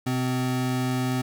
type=tone pair together; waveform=square; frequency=126.97 / 256.3 Hz; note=B2 / C4; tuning=+48 / -36 cents; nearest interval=octave; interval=1216 cents; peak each=-27 dBFS; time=0.06-1.22 s; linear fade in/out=10 ms; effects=none